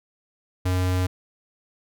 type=tone; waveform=square; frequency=91.6 Hz; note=F#2; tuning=17 cents flat; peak=-21 dBFS; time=0.65-1.07 s; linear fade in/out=10 ms; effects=none